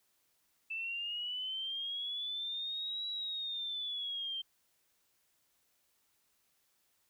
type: linear two-way sweep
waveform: sine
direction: up then down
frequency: 2637 to 3910 to 3129 Hz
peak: -36 dBFS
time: 0.7-4.42 s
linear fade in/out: 10 ms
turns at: 3.08 s
effects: white hiss -75 dBFS RMS until 7.09 s